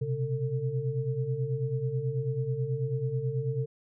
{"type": "tone cluster", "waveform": "sine", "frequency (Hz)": [125.2, 134.4, 449.3], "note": ["B2", "C3", "A4"], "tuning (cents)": [24, 47, 36], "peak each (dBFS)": [-33, -30, -34], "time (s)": [0.01, 3.66], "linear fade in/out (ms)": 10, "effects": []}